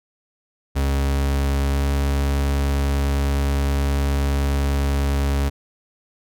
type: tone with pitch glide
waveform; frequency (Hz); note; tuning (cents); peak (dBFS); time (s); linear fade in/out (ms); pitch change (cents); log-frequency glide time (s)
40% pulse; 69.2 to 69.76; C#2 to C#2; -2 to +12; -17; 0.75-5.5; 20; +14; 1.69-1.85
effects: none